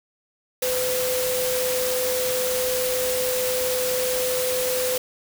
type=tone in noise; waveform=sine; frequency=506 Hz; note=B4; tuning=42 cents sharp; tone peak=-23 dBFS; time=0.62-4.98 s; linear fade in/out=5 ms; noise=white; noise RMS=-27 dBFS; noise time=0.62-4.98 s; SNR=+1 dB; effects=none